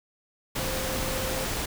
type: tone in noise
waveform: sine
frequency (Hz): 523.3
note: C5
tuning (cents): 0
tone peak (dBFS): -34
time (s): 0.59-1.45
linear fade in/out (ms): 10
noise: pink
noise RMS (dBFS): -30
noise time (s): 0.55-1.66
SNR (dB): -7
effects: none